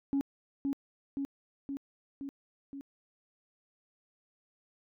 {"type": "tone with echo", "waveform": "sine", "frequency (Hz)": 277.2, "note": "C#4", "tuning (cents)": 0, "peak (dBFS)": -25, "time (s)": [0.13, 0.21], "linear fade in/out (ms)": 0, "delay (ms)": 520, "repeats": 5, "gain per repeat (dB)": -3, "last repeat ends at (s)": 2.81, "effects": ["tanh soft clip ceiling -24 dBFS"]}